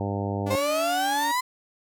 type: harmonic tone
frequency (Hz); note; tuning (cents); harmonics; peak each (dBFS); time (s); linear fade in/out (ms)
100; G2; +35; 1 / 2 / 3 / 4 / 5 / 6 / 7 / 8 / 9; -29 / -32 / -34 / -35 / -36 / -37 / -37 / -38 / -39; 0-0.56; 5
type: tone with pitch glide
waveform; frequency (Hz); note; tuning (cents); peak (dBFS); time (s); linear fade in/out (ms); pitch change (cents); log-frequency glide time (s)
sawtooth; 289 to 287; D4 to D4; -28 to -40; -29; 0.46-1.32; 10; -12; 0.89-0.95
type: exponential sweep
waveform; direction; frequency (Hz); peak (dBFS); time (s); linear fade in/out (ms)
35% pulse; up; 520 to 1026; -21; 0.5-1.41; 10
effects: none